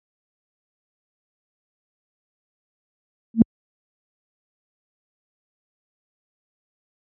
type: tone with exponential growth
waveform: sine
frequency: 226.4 Hz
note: A3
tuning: 50 cents sharp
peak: -3 dBFS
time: 3.34-3.42 s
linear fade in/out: 2 ms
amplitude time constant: 17 ms
effects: tanh soft clip ceiling 0 dBFS + high-pass 60 Hz 12 dB/octave